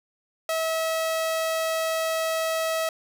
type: tone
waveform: sawtooth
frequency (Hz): 646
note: E5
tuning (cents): -35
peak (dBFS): -20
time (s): 0.49-2.89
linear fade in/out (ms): 2
effects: none